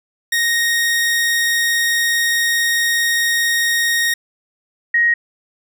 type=tone pair in turn; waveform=sawtooth / sine; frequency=1864.7 / 1880.9 Hz; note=A#6 / A#6; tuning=0 / +15 cents; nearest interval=unison; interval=15 cents; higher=second; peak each=-11 dBFS; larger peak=neither; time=0.32-4.14 / 4.94-5.14 s; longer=first; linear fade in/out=5 ms; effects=none